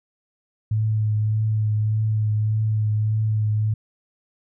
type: tone with vibrato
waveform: sine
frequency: 107.9 Hz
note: A2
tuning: 33 cents flat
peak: -18 dBFS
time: 0.71-3.74 s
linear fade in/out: 5 ms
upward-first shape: triangle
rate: 1.7 Hz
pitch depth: 24 cents each way
effects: none